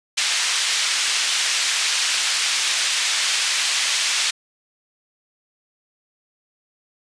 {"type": "band-pass noise", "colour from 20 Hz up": "pink", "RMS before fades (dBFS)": -21, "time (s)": [0.17, 4.31], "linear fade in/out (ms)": 10, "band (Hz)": [2400, 7300], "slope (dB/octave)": 12, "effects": ["resampled to 22050 Hz"]}